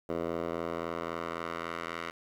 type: tone with band-pass filter sweep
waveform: 10% pulse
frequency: 83.7 Hz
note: E2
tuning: 27 cents sharp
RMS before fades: -36 dBFS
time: 0.09-2.11 s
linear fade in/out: 5 ms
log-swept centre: 550 to 1700 Hz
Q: 1.1
effects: 10-bit